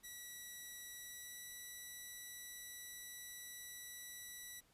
5% pulse tone with pitch glide, 1944 to 1957.5 Hz, B6 to B6, -28 to -16 cents, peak -39 dBFS, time 0.03-4.61 s, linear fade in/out 20 ms, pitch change +12 cents, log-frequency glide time 0.98-1.45 s, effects pink hiss -72 dBFS RMS until 4.73 s + resampled to 32000 Hz

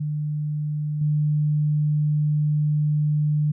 sine tone with level steps, 150 Hz, D3, 37 cents sharp, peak -23 / -18 dBFS, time 0-3.52 s, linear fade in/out 10 ms, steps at 1.01 s, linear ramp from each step 5 ms, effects none

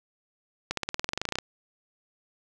accelerating click train, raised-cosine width 0.2 ms, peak -11 dBFS, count 16, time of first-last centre 0.71-1.386 s, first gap 63 ms, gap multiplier 0.95, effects none

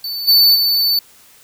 square tone with level steps, 4508 Hz, C#8, 28 cents sharp, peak -22 / -8 / -13 dBFS, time 0.04-0.99 s, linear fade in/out 2 ms, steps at 0.27 / 0.54 s, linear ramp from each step 20 ms, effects white hiss -47 dBFS RMS until 1.43 s

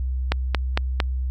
click train, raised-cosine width 0.3 ms, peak -4 dBFS, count 4, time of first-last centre 0.32-1.002 s, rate 4.4 Hz, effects added 64 Hz sine -22 dBFS peak until 1.3 s

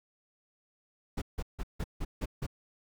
brown noise bursts, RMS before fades -33 dBFS, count 7, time 1.17-2.466 s, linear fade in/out 10 ms, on 48 ms, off 160 ms, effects none

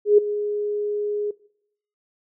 sine tone with ADSR envelope, 415.3 Hz, G#4, in tune, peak -8 dBFS, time 0.05-1.31 s, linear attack 130 ms, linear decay 8 ms, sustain -14 dB, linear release 6 ms, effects noise-tail reverb RT60 0.7 s tail -21 dB re dry

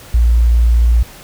sine tone, 58.27 Hz, A#1, in tune, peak -7 dBFS, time 0.14-1.03 s, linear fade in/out 5 ms, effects pink hiss -37 dBFS RMS until 1.23 s

